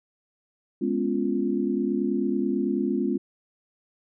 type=chord; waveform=sine; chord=C# dominant seventh; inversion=second; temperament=equal with one note detuned; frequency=207.7 / 248.2 / 277.2 / 349.2 Hz; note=G#3 / B3 / C#4 / E#4; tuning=0 / +9 / 0 / 0 cents; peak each=-28 dBFS; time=0.81-3.18 s; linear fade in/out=10 ms; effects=none